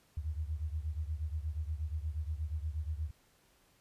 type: beating tone pair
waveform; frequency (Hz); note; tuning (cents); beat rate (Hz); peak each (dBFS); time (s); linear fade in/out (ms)
sine; 74.8 / 83.2; D2 / E2; +32 / +17; 8.4; -36 / -39; 0.17-3.11; 5
effects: pink hiss -68 dBFS RMS until 3.8 s + resampled to 32000 Hz